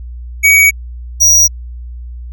square tone pair in turn, 2258 / 5773 Hz, C#7 / F#8, +31 / -44 cents, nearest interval octave + major third, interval 1625 cents, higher second, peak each -5 dBFS, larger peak neither, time 0.43-0.71 / 1.2-1.48 s, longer neither, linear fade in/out 20 ms, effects added 60 Hz sine -24 dBFS peak until 2.32 s

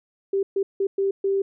sine tone bursts at uneven times, 392 Hz, G4, in tune, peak -19 dBFS, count 5, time 0.33-0.43 / 0.56-0.63 / 0.8-0.87 / 0.98-1.11 / 1.24-1.42 s, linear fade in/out 5 ms, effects none

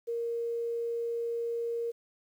sine tone with quantisation, 467 Hz, A#4, 3 cents sharp, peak -30 dBFS, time 0.07-1.92 s, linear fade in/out 20 ms, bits 10, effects none

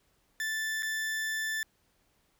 40% pulse tone with dropouts, 1760 Hz, A6, in tune, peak -30 dBFS, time 0.4-1.63 s, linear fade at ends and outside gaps 1 ms, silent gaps 0.824-0.83 s, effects pink hiss -71 dBFS RMS until 2.39 s

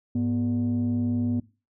sine tone pair together, 103.6 / 243.2 Hz, G#2 / B3, -4 / -26 cents, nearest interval octave + minor third, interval 1478 cents, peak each -26 / -22 dBFS, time 0.15-1.4 s, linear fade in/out 5 ms, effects noise-tail reverb RT60 0.3 s tail -20 dB re dry + tanh soft clip ceiling -19 dBFS

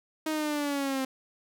sawtooth linear sweep, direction down, 315.1 to 261.8 Hz, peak -24 dBFS, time 0.26-1.05 s, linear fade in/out 5 ms, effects none

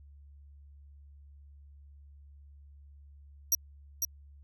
sawtooth tone with echo, 5750 Hz, F8, 50 cents sharp, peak -20 dBFS, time 3.52-3.55 s, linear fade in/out 2 ms, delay 500 ms, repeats 1, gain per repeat -5 dB, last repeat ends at 4.05 s, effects added 71 Hz sine -51 dBFS peak until 4.43 s

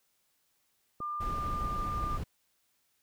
sine tone, 1199 Hz, D6, 36 cents sharp, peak -33 dBFS, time 1-2.18 s, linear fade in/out 20 ms
clicks, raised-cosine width 2 ms, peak -30 dBFS, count 2, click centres 1.004 / 1.299 s
brown noise, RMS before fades -36 dBFS, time 1.2-2.24 s, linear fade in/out 10 ms
effects white hiss -74 dBFS RMS until 3.02 s

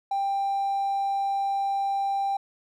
triangle tone with hard clipping, 790 Hz, G5, 13 cents sharp, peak -24 dBFS, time 0.11-2.37 s, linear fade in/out 5 ms, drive 4 dB, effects none

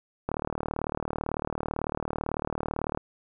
click train, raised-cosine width 1 ms, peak -15 dBFS, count 103, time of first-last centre 0.29-2.974 s, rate 38 Hz, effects none

